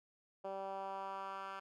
10% pulse tone with band-pass filter sweep, 194 Hz, G3, 18 cents flat, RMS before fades -44 dBFS, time 0.44-1.6 s, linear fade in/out 10 ms, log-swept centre 590 to 1500 Hz, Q 2, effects none

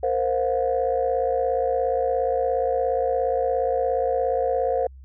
sine chord, Bb suspended second, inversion none, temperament equal with one note detuned, 466.2 / 523.3 / 714.8 Hz, Bb4 / C5 / F5, 0 / 0 / +40 cents, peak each -25 / -22 / -25 dBFS, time 0.03-4.87 s, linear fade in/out 5 ms, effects tanh soft clip ceiling -12 dBFS + added 66 Hz sine -41 dBFS peak until 5.04 s

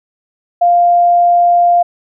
sine tone, 698.5 Hz, F5, in tune, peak -6 dBFS, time 0.61-1.83 s, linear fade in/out 10 ms, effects none

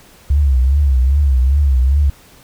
sine tone with vibrato, 67.7 Hz, C#2, 40 cents flat, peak -9 dBFS, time 0.3-2.1 s, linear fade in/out 5 ms, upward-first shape triangle, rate 2.5 Hz, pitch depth 160 cents each way, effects pink hiss -45 dBFS RMS until 2.43 s

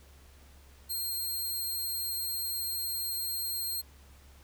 5% pulse tone, 4203 Hz, C8, 7 cents sharp, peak -25 dBFS, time 0.89-3.82 s, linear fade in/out 20 ms, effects added 69 Hz sine -54 dBFS peak until 4.43 s + pink hiss -60 dBFS RMS until 4.43 s

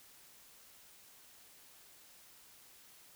silence, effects white hiss -60 dBFS RMS until 3.15 s

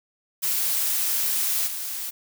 blue noise with level steps, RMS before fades -24 / -31 dBFS, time 0.42-2.11 s, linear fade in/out 20 ms, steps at 1.66 s, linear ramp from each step 20 ms, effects none

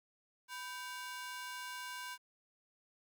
sawtooth ring-modulated tone, 1275 Hz, D#6, 42 cents sharp, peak -36 dBFS, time 0.48-2.18 s, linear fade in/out 50 ms, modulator 282 Hz, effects 12-bit

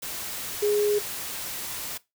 sine tone in noise, 415.3 Hz, G#4, in tune, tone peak -20 dBFS, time 0.62-0.99 s, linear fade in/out 10 ms, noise white, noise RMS -34 dBFS, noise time 0.02-1.98 s, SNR +11 dB, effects noise-tail reverb RT60 0.2 s tail -19 dB re dry

